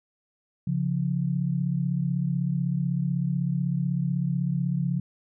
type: tone pair together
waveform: sine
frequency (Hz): 138.59 / 174.61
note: C#3 / F3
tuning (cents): 0 / 0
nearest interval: major third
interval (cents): 400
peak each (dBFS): -26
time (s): 0.67-5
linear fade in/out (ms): 5
effects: none